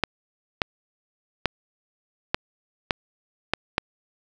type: clicks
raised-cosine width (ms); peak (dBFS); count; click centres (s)
0.3; -4; 7; 0.037 / 0.618 / 1.457 / 2.345 / 2.908 / 3.536 / 3.781
effects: none